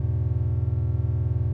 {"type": "chord", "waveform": "triangle", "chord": "E major", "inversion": "none", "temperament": "equal with one note detuned", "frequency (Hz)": [82.41, 104.43, 123.47], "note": ["E2", "G#2", "B2"], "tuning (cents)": [0, 10, 0], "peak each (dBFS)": -24, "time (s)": [0, 1.53], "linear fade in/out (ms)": 5, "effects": []}